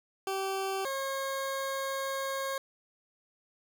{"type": "tone pair in turn", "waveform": "20% pulse", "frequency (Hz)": [386.5, 541.3], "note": ["G4", "C#5"], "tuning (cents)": [-24, -41], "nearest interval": "tritone", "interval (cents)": 583, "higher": "second", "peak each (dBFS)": [-26, -27], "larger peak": "first", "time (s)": [[0.27, 0.85], [0.85, 2.58]], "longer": "second", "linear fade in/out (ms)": 2, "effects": []}